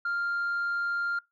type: tone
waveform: sine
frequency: 1396.9 Hz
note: F6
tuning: in tune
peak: -25 dBFS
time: 0.05-1.19 s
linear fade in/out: 5 ms
effects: noise-tail reverb RT60 0.2 s tail -24 dB re dry + tanh soft clip ceiling -25 dBFS

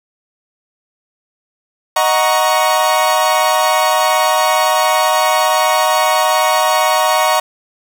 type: chord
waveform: 40% pulse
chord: D# minor seventh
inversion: none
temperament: equal with one note detuned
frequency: 622.3 / 740 / 938.8 / 1108.7 Hz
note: D#5 / F#5 / A#5 / C#6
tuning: 0 / 0 / +12 / 0 cents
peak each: -16 dBFS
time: 1.96-7.4 s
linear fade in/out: 5 ms
effects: 7-bit

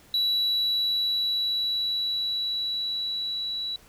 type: tone with level ramp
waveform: sine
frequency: 3927 Hz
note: B7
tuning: 11 cents flat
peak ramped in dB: -19 to -28 dBFS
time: 0.14-3.76 s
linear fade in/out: 2 ms
effects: tanh soft clip ceiling -20 dBFS + pink hiss -55 dBFS RMS until 3.88 s

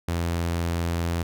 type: tone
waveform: sawtooth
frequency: 84.9 Hz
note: F2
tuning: 48 cents flat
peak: -20 dBFS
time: 0.08-1.23 s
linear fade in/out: 5 ms
effects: none

